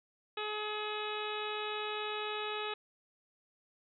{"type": "harmonic tone", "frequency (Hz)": 423.7, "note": "G#4", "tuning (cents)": 35, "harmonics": [1, 2, 3, 4, 5, 6, 7, 8, 9], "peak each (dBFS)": [-40, -43, -42, -47, -51, -43, -48, -47, -46], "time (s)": [0.37, 2.74], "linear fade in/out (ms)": 5, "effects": []}